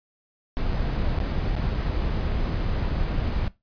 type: noise with dropouts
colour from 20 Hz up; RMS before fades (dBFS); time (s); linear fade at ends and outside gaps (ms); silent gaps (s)
brown; -25; 0.57-3.48; 0; 0.726-0.731 / 1.187-1.202 / 1.552-1.565 / 1.742-1.746
effects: noise-tail reverb RT60 0.2 s tail -18 dB re dry + resampled to 11025 Hz